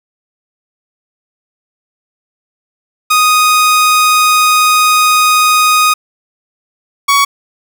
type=tone pair in turn; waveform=sawtooth; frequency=1244.5 / 1122.3 Hz; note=D#6 / C#6; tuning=0 / +21 cents; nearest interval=major second; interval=179 cents; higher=first; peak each=-3 dBFS; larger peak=neither; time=3.1-5.94 / 7.08-7.25 s; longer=first; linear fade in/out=10 ms; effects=none